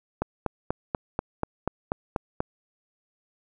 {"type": "click train", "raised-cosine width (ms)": 1, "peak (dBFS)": -11, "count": 10, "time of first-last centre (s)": [0.22, 2.404], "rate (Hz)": 4.12, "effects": []}